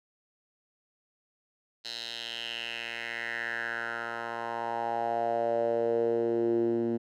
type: tone with band-pass filter sweep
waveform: 10% pulse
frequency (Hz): 116.54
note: A#2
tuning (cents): 0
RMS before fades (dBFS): -31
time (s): 1.84-6.98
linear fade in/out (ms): 20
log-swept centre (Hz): 4200 to 280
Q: 4.3
effects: none